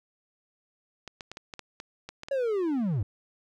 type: clicks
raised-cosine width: 0.2 ms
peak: -22 dBFS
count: 10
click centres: 1.077 / 1.208 / 1.316 / 1.371 / 1.538 / 1.593 / 1.801 / 2.09 / 2.234 / 2.285 s
type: linear sweep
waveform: triangle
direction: down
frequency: 566 to 87.31 Hz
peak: -23 dBFS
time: 2.31-3.03 s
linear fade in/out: 5 ms
effects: none